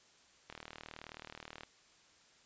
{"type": "click train", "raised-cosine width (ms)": 0.3, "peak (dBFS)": -30, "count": 45, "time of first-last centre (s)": [0.5, 1.634], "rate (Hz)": 38.8, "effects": ["white hiss -65 dBFS RMS until 2.45 s", "resampled to 16000 Hz"]}